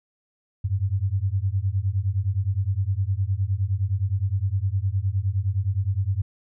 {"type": "beating tone pair", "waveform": "sine", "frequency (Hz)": [92.5, 102.2], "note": ["F#2", "G#2"], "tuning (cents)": [0, -27], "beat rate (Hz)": 9.7, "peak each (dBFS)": -24, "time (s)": [0.64, 6.22], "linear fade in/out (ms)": 10, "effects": []}